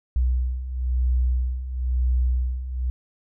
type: beating tone pair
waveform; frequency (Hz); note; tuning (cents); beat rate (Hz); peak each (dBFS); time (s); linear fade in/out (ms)
sine; 61.74 / 62.74; B1 / B1; 0 / +28; 1; -26 / -21; 0.16-2.9; 0
effects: none